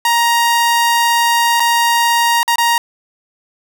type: tone with dropouts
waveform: sawtooth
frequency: 938 Hz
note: A#5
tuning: 11 cents sharp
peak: -7 dBFS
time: 0.05-2.78 s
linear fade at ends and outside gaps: 2 ms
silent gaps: 1.598-1.602 / 2.431-2.478 / 2.558-2.582 s
effects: 8-bit